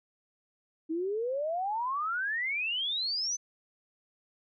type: exponential sweep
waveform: sine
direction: up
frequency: 311.1 to 6210 Hz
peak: -29 dBFS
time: 0.89-3.37 s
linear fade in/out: 20 ms
effects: none